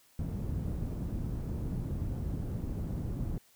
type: low-pass noise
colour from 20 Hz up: white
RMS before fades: -35 dBFS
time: 0.19-3.38 s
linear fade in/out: 2 ms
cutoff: 140 Hz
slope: 12 dB/octave
effects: white hiss -64 dBFS RMS until 3.55 s